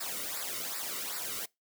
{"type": "noise with flanger", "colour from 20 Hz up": "white", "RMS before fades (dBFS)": -37, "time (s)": [0, 1.46], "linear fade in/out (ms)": 10, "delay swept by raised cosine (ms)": [0.31, 1.23], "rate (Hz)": 2.6, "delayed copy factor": -0.8, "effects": ["noise-tail reverb RT60 0.2 s tail -24 dB re dry"]}